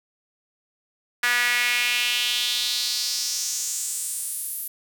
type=tone with high-pass filter sweep; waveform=sawtooth; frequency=242.8 Hz; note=B3; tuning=29 cents flat; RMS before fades=-25 dBFS; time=1.23-4.68 s; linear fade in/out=5 ms; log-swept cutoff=1700 to 12000 Hz; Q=3.2; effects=none